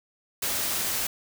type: noise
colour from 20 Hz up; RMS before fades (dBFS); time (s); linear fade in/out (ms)
white; -28; 0.42-1.07; 5
effects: none